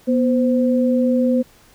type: tone pair together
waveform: sine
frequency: 243.8 / 516.6 Hz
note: B3 / C5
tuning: -22 / -22 cents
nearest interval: octave + minor second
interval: 1300 cents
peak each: -15 / -19 dBFS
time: 0.07-1.43 s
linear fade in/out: 20 ms
effects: pink hiss -51 dBFS RMS until 1.74 s